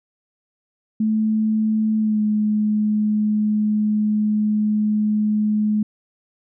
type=tone with pitch glide; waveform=sine; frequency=217.4 to 212.1 Hz; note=A3 to G#3; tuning=-21 to +37 cents; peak=-16 dBFS; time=1-5.83 s; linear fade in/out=5 ms; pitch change=-42 cents; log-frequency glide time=1.99-2.21 s; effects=none